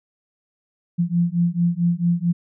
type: beating tone pair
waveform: sine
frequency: 170.3 / 174.8 Hz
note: F3 / F3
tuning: -43 / +2 cents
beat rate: 4.5 Hz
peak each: -20 dBFS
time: 0.98-2.33 s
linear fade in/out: 20 ms
effects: none